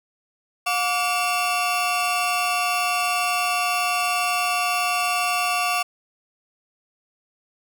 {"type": "tone cluster", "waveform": "40% pulse", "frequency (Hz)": [718, 1156, 2703], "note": ["F5", "D6", "E7"], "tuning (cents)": [48, -28, 43], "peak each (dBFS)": -24, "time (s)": [0.66, 5.83], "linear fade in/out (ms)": 10, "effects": []}